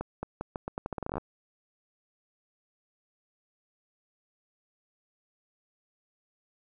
accelerating click train, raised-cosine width 1 ms, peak -19 dBFS, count 17, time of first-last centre 0.01-1.181 s, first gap 220 ms, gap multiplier 0.82, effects none

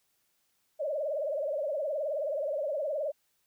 sine tone with vibrato, 587.3 Hz, D5, in tune, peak -29 dBFS, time 0.79-3.12 s, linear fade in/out 20 ms, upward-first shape triangle, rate 19 Hz, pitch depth 170 cents each way, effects white hiss -74 dBFS RMS until 3.46 s

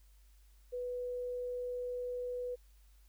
sine tone, 493.9 Hz, B4, in tune, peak -36 dBFS, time 0.72-2.56 s, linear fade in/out 20 ms, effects added 50 Hz sine -59 dBFS peak until 3.08 s + white hiss -72 dBFS RMS until 3.08 s

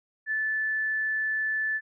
sine tone, 1747 Hz, A6, 13 cents flat, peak -25 dBFS, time 0.26-1.81 s, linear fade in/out 50 ms, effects none

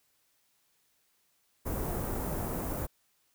pink band-stop noise, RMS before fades -34 dBFS, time 1.65-2.87 s, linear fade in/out 20 ms, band 940 to 14000 Hz, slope 12 dB/octave, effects white hiss -72 dBFS RMS until 3.34 s

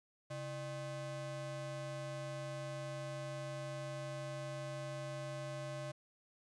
square ring-modulated tone, 233.1 Hz, A#3, in tune, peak -39 dBFS, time 0.3-5.92 s, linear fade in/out 10 ms, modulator 369 Hz, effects resampled to 22050 Hz + 12-bit

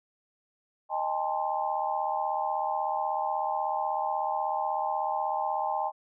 sine chord, A half-diminished seventh, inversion second, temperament equal with one note detuned, 622.3 / 803.7 / 880 / 1046.5 Hz, Eb5 / G5 / A5 / C6, 0 / +43 / 0 / 0 cents, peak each -35 / -30 / -32 / -35 dBFS, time 0.89-5.92 s, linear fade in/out 50 ms, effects none

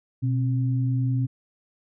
sine tone pair together, 124.6 / 267.2 Hz, B2 / C4, +16 / +36 cents, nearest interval octave + minor second, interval 1320 cents, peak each -21 / -30 dBFS, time 0.22-1.27 s, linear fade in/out 20 ms, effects none

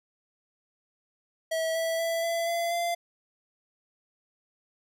square tone with pitch steps, 648 / 655.9 / 663.9 / 672 / 680.2 / 688.5 Hz, E5 / E5 / E5 / E5 / F5 / F5, -30 / -9 / +12 / +33 / -46 / -25 cents, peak -27 dBFS, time 1.51-2.95 s, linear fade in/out 10 ms, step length 240 ms, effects none

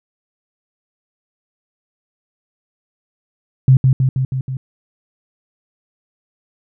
sine tone with echo, 131.1 Hz, C3, 4 cents sharp, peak -5 dBFS, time 3.68-3.77 s, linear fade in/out 2 ms, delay 160 ms, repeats 5, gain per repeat -3 dB, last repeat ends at 4.57 s, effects none

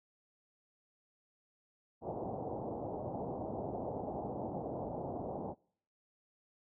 white low-pass noise, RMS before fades -40 dBFS, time 2.01-5.55 s, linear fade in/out 50 ms, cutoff 820 Hz, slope 48 dB/octave, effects noise-tail reverb RT60 0.6 s tail -26 dB re dry + high-pass 80 Hz 12 dB/octave

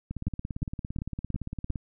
two click trains, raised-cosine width 5 ms, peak -21 / -17 dBFS, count 30 / 5, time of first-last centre 0.11-1.758 / 0.27-1.704 s, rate 17.6 / 2.79 Hz, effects none

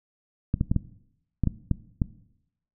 clicks, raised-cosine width 5 ms, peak -10 dBFS, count 8, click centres 0.541 / 0.611 / 0.715 / 0.763 / 1.437 / 1.473 / 1.713 / 2.018 s, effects noise-tail reverb RT60 0.8 s tail -18 dB re dry

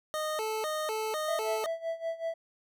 25% pulse tone with vibrato, 519 Hz, C5, 14 cents flat, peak -27 dBFS, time 0.14-1.66 s, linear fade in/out 0 ms, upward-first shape square, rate 2 Hz, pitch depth 300 cents each way
triangle tone with tremolo, 659.3 Hz, E5, in tune, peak -27 dBFS, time 1.28-2.34 s, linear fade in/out 5 ms, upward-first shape sine, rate 5.3 Hz, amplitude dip 85%
effects none

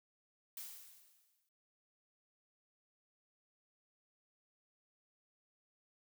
blue noise with exponential decay, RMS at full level -45 dBFS, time 0.57-1.49 s, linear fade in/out 2 ms, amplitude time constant 200 ms, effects none

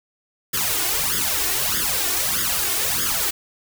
white noise with flanger, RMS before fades -22 dBFS, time 0.53-3.31 s, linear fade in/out 10 ms, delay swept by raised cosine 0.59 to 2.79 ms, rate 1.6 Hz, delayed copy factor +1, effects none

